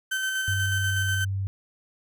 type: tone with tremolo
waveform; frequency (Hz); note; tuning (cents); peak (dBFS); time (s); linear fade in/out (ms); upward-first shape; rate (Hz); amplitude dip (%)
35% pulse; 1540; G6; -31; -23; 0.11-1.25; 10; square; 8.2; 25
type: tone with pitch glide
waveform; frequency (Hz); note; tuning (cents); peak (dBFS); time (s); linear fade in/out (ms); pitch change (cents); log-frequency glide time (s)
sine; 98 to 97.27; G2 to G2; 0 to -13; -25; 0.48-1.47; 0; -13; 0.7-1.2
effects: none